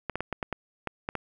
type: clicks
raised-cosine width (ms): 0.5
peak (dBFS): -15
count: 9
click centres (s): 0.097 / 0.156 / 0.206 / 0.327 / 0.428 / 0.527 / 0.873 / 1.089 / 1.153
effects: 9-bit